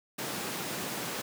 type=high-pass noise; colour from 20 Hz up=pink; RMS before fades=-36 dBFS; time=0.18-1.22 s; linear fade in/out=10 ms; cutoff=140 Hz; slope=24 dB/octave; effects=none